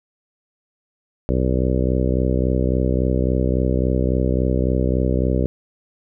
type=harmonic tone; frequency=63.6 Hz; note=C2; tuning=48 cents flat; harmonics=1 / 2 / 3 / 4 / 5 / 6 / 7 / 8 / 9; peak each=-20 / -23 / -25 / -26 / -27 / -28 / -28 / -29 / -30 dBFS; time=1.29-5.46 s; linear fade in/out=0 ms; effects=none